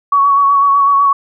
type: tone with vibrato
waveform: sine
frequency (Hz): 1121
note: C#6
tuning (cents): +19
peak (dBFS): -7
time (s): 0.12-1.13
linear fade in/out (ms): 5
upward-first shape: sine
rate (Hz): 8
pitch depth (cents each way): 25
effects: none